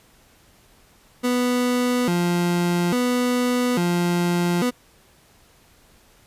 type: tone with vibrato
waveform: 30% pulse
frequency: 207.7 Hz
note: G#3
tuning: in tune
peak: -16 dBFS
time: 1.23-4.71 s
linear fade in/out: 20 ms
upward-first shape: square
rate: 0.59 Hz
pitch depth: 300 cents each way
effects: pink hiss -55 dBFS RMS until 6.26 s + resampled to 32000 Hz